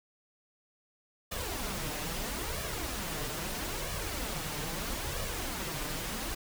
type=noise with flanger; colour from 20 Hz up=pink; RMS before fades=-36 dBFS; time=1.31-6.35 s; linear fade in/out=10 ms; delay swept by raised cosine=1.7 to 6.7 ms; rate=0.77 Hz; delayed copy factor=+0.6; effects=none